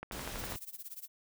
click train, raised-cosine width 0.5 ms, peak -25 dBFS, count 7, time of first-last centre 0.03-0.522 s, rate 12.2 Hz
pink noise, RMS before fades -42 dBFS, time 0.12-0.56 s, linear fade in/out 0 ms
violet noise with tremolo, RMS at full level -43 dBFS, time 0.38-1.08 s, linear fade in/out 10 ms, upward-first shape sine, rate 17 Hz, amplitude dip 90%
effects none

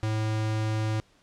square tone, 108.9 Hz, A2, 17 cents flat, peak -26 dBFS, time 0.03-1 s, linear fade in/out 0 ms, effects pink hiss -62 dBFS RMS until 1.22 s + low-pass 7000 Hz 12 dB/octave

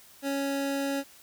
25% pulse tone, 277.2 Hz, C#4, in tune, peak -24 dBFS, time 0.22-1.04 s, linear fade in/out 50 ms, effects white hiss -54 dBFS RMS until 1.22 s

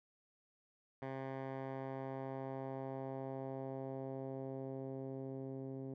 10% pulse tone with low-pass filter sweep, 133.7 Hz, C3, 38 cents sharp, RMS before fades -44 dBFS, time 1.02-5.94 s, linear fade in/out 2 ms, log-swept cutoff 1600 to 350 Hz, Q 1.1, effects none

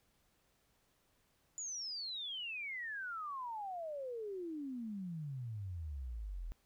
sine exponential sweep, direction down, 7040 to 38.89 Hz, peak -40 dBFS, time 1.58-6.52 s, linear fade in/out 0 ms, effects pink hiss -75 dBFS RMS until 6.65 s

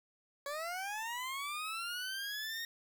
20% pulse linear sweep, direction up, 554.4 to 1864.7 Hz, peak -33 dBFS, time 0.46-2.65 s, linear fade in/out 2 ms, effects 10-bit

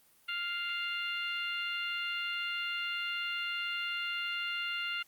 harmonic tone, 698.5 Hz, F5, in tune, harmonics 2 / 3 / 4 / 5 / 6, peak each -38 / -40 / -36 / -48 / -50 dBFS, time 0.28-5.03 s, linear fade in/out 10 ms, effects white hiss -65 dBFS RMS until 5.07 s + Opus 32 kbps

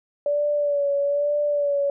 sine tone with vibrato, 576 Hz, D5, 34 cents flat, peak -19 dBFS, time 0.26-1.9 s, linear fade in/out 2 ms, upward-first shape sine, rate 1.1 Hz, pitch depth 36 cents each way, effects none

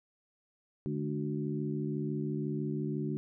harmonic tone with a mistuned harmonic, 74 Hz, D2, 14 cents sharp, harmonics 2 / 3 / 4 / 5, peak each -35 / -37 / -38 / -39 dBFS, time 0.86-3.17 s, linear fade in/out 0 ms, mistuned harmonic 3, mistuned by -64 cents, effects none

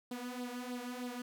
sawtooth tone with flanger, 246.9 Hz, B3, in tune, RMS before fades -42 dBFS, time 0.11-1.22 s, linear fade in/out 5 ms, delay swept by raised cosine 0.22 to 3.42 ms, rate 3.2 Hz, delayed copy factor +0.65, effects none

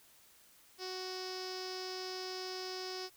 sawtooth tone with low-pass filter, 371.4 Hz, F#4, 7 cents sharp, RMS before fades -42 dBFS, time 0.78-3.1 s, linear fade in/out 50 ms, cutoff 5100 Hz, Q 8.9, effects white hiss -63 dBFS RMS until 3.16 s

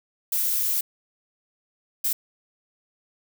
violet noise bursts at uneven times, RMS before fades -24 dBFS, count 2, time 0.32-0.81 / 2.04-2.13 s, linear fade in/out 5 ms, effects none

